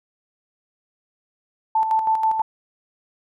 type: tone with tremolo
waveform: sine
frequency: 882 Hz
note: A5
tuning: 4 cents sharp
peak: -15 dBFS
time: 1.75-2.42 s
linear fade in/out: 5 ms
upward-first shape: square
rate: 6.2 Hz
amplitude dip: 50%
effects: none